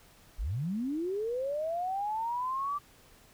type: linear sweep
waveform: sine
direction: up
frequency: 34.11 to 1174.7 Hz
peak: -30 dBFS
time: 0.38-2.79 s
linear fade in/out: 20 ms
effects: pink hiss -59 dBFS RMS until 3.33 s